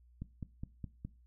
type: click train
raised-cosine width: 5 ms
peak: -28 dBFS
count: 5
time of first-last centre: 0.22-1.05 s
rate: 4.82 Hz
effects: noise-tail reverb RT60 0.3 s tail -19 dB re dry + added 60 Hz sine -60 dBFS peak until 1.26 s